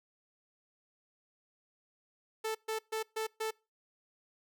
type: tone bursts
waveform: sawtooth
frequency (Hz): 440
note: A4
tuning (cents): 0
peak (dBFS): -29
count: 5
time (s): 2.44-3.51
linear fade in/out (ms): 10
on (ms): 110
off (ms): 130
effects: noise-tail reverb RT60 0.3 s tail -25 dB re dry